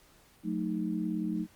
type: chord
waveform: sine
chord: D# diminished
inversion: first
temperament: equal with one note detuned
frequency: 182.13 / 220 / 311.1 Hz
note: F#3 / A3 / D#4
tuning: -27 / 0 / 0 cents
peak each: -34 dBFS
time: 0.43-1.47 s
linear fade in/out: 50 ms
effects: pink hiss -61 dBFS RMS until 1.55 s + Opus 48 kbps